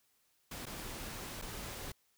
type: noise with dropouts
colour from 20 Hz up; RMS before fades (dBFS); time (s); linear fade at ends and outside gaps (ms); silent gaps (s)
pink; -44; 0.51-1.92; 5; 0.656-0.665 / 1.416-1.421
effects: white hiss -74 dBFS RMS until 2.17 s